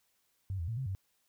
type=tone with pitch steps; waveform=sine; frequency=96.1 / 83.3 / 113.8 / 132.6 / 95.7 Hz; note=G2 / E2 / A#2 / C3 / G2; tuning=-34 / +19 / -41 / +23 / -41 cents; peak=-33 dBFS; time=0.5-0.95 s; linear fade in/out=0 ms; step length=90 ms; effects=white hiss -75 dBFS RMS until 1.28 s